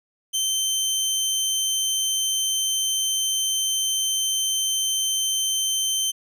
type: tone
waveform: 20% pulse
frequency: 3103 Hz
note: G7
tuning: 18 cents flat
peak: -16 dBFS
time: 0.33-6.12 s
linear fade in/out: 20 ms
effects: none